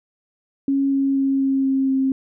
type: tone with pitch steps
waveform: sine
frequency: 275 / 273.3 / 271.5 / 269.8 / 268.1 / 266.4 Hz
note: C#4 / C#4 / C#4 / C#4 / C4 / C4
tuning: -14 / -24 / -36 / -47 / +42 / +31 cents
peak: -16 dBFS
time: 0.68-2.12 s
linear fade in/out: 2 ms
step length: 240 ms
effects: none